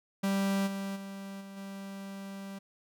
45% pulse tone with level steps, 196 Hz, G3, in tune, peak -27 / -34 / -40 / -44 / -40 dBFS, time 0.23-2.59 s, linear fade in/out 10 ms, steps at 0.66 / 0.95 / 1.4 / 1.56 s, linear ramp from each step 20 ms, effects none

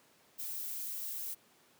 violet noise, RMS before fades -40 dBFS, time 0.38-1.35 s, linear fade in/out 20 ms, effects pink hiss -65 dBFS RMS until 1.79 s + high-pass 200 Hz 12 dB/octave

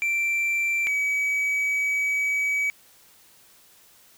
triangle tone pair in turn, 2349 / 2277 Hz, D7 / C#7, 0 / +46 cents, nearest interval minor second, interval 54 cents, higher first, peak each -20 dBFS, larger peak neither, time 0.02-0.87 / 0.87-2.7 s, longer second, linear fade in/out 0 ms, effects white hiss -55 dBFS RMS until 4.17 s

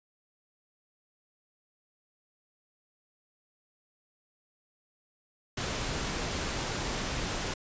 pink noise, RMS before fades -33 dBFS, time 5.57-7.54 s, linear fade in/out 5 ms, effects resampled to 16000 Hz

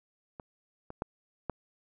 clicks, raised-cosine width 1 ms, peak -28 / -28 / -18 / -18 dBFS, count 4, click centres 0.398 / 0.904 / 1.021 / 1.497 s, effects none

